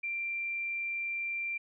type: tone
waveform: sine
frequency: 2364 Hz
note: D7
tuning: 11 cents sharp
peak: -32 dBFS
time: 0.03-1.58 s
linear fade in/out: 10 ms
effects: none